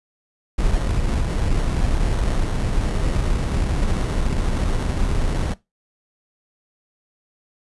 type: noise with sample-and-hold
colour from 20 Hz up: brown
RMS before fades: -20 dBFS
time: 0.58-5.54 s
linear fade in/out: 5 ms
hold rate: 2450 Hz
effects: noise-tail reverb RT60 0.2 s tail -19 dB re dry + resampled to 24000 Hz